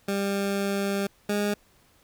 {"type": "tone pair in turn", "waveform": "20% pulse", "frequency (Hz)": [198.7, 205.7], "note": ["G3", "G#3"], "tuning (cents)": [24, -16], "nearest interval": "minor second", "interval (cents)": 60, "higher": "second", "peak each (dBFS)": [-20, -19], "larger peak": "second", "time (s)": [[0.08, 1.07], [1.29, 1.54]], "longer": "first", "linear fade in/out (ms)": 5, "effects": ["pink hiss -61 dBFS RMS until 2.03 s"]}